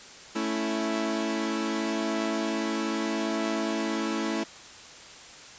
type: chord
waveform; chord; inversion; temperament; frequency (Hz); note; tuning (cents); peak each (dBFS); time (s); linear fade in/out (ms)
sawtooth; A major; none; equal; 220 / 277.2 / 329.6; A3 / C#4 / E4; 0 / 0 / 0; -27 / -30 / -26; 0.35-4.44; 10
effects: white hiss -46 dBFS RMS until 5.58 s + resampled to 16000 Hz